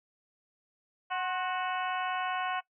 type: harmonic tone with a mistuned harmonic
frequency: 370 Hz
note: F#4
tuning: in tune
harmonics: 2 / 3 / 4 / 5 / 6 / 7 / 8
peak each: -33 / -35 / -37 / -44 / -45 / -43 / -44 dBFS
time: 1.1-2.61 s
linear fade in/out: 20 ms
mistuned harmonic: 3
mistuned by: -55 cents
effects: noise-tail reverb RT60 0.1 s tail -20 dB re dry